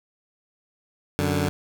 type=tone pair together; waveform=15% pulse; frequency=92.4 / 146.53 Hz; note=F#2 / D3; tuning=-2 / -4 cents; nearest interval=minor sixth; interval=798 cents; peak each=-18 dBFS; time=1.19-1.49 s; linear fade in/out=0 ms; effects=none